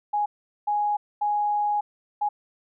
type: tone bursts at uneven times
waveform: sine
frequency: 830.6 Hz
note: G#5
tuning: in tune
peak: -21 dBFS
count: 4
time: 0.13-0.26 / 0.67-0.97 / 1.21-1.81 / 2.21-2.29 s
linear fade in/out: 10 ms
effects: none